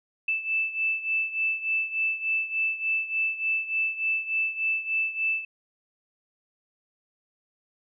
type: beating tone pair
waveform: sine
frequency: 2637 / 2640.4 Hz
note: E7 / E7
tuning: 0 / +2 cents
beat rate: 3.4 Hz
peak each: -26 / -30 dBFS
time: 0.28-5.45 s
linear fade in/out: 5 ms
effects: none